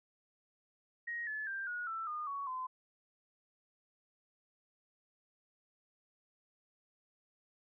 sine tone with pitch steps, 1881 / 1724.9 / 1581.7 / 1450.4 / 1330.1 / 1219.7 / 1118.4 / 1025.6 Hz, A#6 / A6 / G6 / F#6 / E6 / D#6 / C#6 / C6, +15 / -35 / +15 / -35 / +15 / -35 / +15 / -35 cents, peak -37 dBFS, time 1.07-2.67 s, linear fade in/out 10 ms, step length 200 ms, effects none

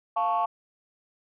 sine chord, F augmented, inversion none, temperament equal, 698.5 / 880 / 1108.7 Hz, F5 / A5 / C#6, 0 / 0 / 0 cents, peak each -26 dBFS, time 0.16-0.46 s, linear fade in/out 10 ms, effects tanh soft clip ceiling -17 dBFS

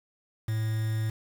triangle tone with quantisation, 110.2 Hz, A2, 3 cents sharp, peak -24 dBFS, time 0.48-1.1 s, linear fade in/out 5 ms, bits 7, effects none

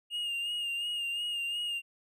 triangle tone with vibrato, 2831 Hz, F7, 23 cents sharp, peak -30 dBFS, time 0.1-1.82 s, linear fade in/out 50 ms, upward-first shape sine, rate 2.8 Hz, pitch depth 35 cents each way, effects none

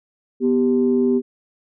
sine tone pair together, 246.9 / 392 Hz, B3 / G4, 0 / 0 cents, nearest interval minor sixth, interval 800 cents, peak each -16 / -17 dBFS, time 0.4-1.22 s, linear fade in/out 50 ms, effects tanh soft clip ceiling -7 dBFS

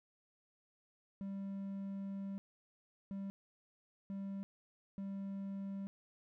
triangle tone bursts at uneven times, 196.3 Hz, G3, 3 cents sharp, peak -38 dBFS, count 4, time 1.21-2.38 / 3.11-3.3 / 4.1-4.43 / 4.98-5.87 s, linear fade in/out 0 ms, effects none

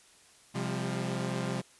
sawtooth chord, C suspended fourth, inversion none, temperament equal with one note detuned, 130.81 / 174.61 / 200.1 Hz, C3 / F3 / G3, 0 / 0 / +36 cents, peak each -31 / -32 / -32 dBFS, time 0.54-1.62 s, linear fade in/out 20 ms, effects white hiss -59 dBFS RMS until 1.79 s + resampled to 24000 Hz

